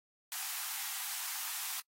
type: high-pass noise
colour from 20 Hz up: white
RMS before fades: -39 dBFS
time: 0.32-1.8 s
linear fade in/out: 0 ms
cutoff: 730 Hz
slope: 96 dB/octave
effects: noise-tail reverb RT60 0.1 s tail -24 dB re dry + AAC 48 kbps